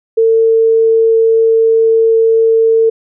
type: tone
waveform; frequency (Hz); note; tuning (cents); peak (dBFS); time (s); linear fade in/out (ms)
sine; 450.5; A4; +41; -6; 0.17-2.9; 10
effects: none